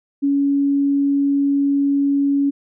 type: tone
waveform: sine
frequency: 280.6 Hz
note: C#4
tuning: 21 cents sharp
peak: -14 dBFS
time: 0.22-2.51 s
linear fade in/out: 20 ms
effects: none